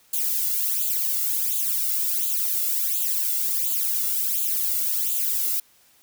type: noise with flanger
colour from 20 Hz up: violet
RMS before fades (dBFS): -24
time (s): 0.13-5.6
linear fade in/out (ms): 5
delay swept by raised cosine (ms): 0.27 to 1.47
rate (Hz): 1.4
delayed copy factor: +0.95
effects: white hiss -58 dBFS RMS until 6.02 s